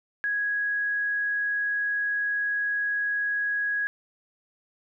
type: tone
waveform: sine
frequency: 1661.2 Hz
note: G#6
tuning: in tune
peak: -24 dBFS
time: 0.24-3.87 s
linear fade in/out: 0 ms
effects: none